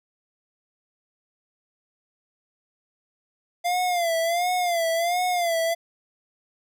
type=tone with vibrato; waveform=square; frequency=692 Hz; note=F5; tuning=16 cents flat; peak=-22 dBFS; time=3.64-5.75 s; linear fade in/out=20 ms; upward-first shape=sine; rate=1.4 Hz; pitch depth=91 cents each way; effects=none